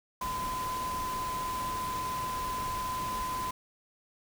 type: tone in noise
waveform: sine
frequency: 1017 Hz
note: C6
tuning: 50 cents flat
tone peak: -32 dBFS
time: 0.21-3.51 s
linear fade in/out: 5 ms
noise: pink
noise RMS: -40 dBFS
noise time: 0.21-3.51 s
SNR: +5 dB
effects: none